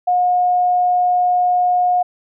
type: tone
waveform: sine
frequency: 720 Hz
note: F#5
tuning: 47 cents flat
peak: -12 dBFS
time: 0.07-2.03 s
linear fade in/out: 10 ms
effects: none